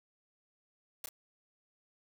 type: noise with echo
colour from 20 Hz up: white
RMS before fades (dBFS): -41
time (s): 1.04-1.06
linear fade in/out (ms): 2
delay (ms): 30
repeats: 1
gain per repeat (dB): -6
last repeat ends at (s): 1.09
effects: none